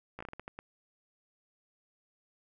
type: slowing click train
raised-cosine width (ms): 0.5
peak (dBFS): -27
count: 9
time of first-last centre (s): 0.19-0.59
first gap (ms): 15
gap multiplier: 1.33
effects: none